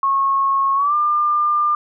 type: tone with pitch glide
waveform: sine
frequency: 1093 to 1198.8 Hz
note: C#6 to D6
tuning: -25 to +35 cents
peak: -14 dBFS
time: 0.03-1.75 s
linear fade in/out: 2 ms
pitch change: +160 cents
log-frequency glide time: 0.75-0.95 s
effects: none